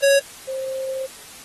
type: tone pair in turn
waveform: square / sine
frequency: 555 / 528.8 Hz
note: C#5 / C5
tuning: +2 / +18 cents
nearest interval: minor second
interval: 84 cents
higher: first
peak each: -13 / -24 dBFS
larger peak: first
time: 0.02-0.2 / 0.47-1.07 s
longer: second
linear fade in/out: 20 ms
effects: white hiss -41 dBFS RMS until 1.44 s + AAC 32 kbps